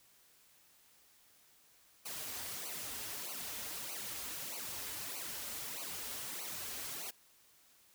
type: noise with flanger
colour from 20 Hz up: white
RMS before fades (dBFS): -43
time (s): 2.05-7.11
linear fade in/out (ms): 10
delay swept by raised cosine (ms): 0.56 to 6.16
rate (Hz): 1.6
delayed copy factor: -0.9
effects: white hiss -66 dBFS RMS until 7.94 s